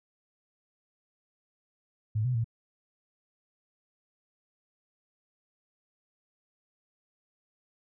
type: tone with pitch steps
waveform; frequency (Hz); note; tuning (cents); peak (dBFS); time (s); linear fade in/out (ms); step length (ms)
sine; 108 / 126 / 114.8; A2 / B2 / A#2; -32 / +35 / -26; -25; 2.15-2.444; 10; 98
effects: none